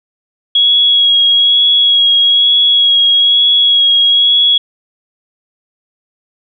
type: tone with vibrato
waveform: sine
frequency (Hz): 3322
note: G#7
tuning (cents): 0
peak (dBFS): -6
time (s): 0.55-4.58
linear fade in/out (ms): 5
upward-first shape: sine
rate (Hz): 1.1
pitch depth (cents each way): 17
effects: none